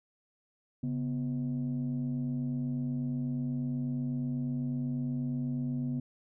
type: tone pair together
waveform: sine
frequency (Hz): 138.7 / 246.9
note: C#3 / B3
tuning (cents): +1 / 0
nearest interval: minor seventh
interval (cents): 999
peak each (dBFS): -32 / -31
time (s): 0.83-6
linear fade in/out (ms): 5
effects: tanh soft clip ceiling -26 dBFS